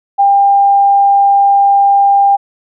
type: tone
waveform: sine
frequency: 798 Hz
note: G5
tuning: 31 cents sharp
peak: -5 dBFS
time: 0.18-2.37 s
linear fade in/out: 20 ms
effects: none